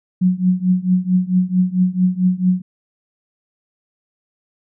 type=tone with tremolo; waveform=sine; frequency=183 Hz; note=F#3; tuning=19 cents flat; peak=-9 dBFS; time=0.21-2.62 s; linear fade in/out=10 ms; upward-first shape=triangle; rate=4.5 Hz; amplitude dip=95%; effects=none